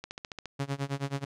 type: click train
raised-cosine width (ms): 0.2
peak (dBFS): -21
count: 7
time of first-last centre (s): 0.04-0.457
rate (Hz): 14.4
type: tone with tremolo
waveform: sawtooth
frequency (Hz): 139.1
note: C#3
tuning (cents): +6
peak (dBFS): -24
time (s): 0.59-1.25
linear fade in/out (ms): 10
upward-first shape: sine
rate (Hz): 9.4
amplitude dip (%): 95
effects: low-pass 8000 Hz 12 dB/octave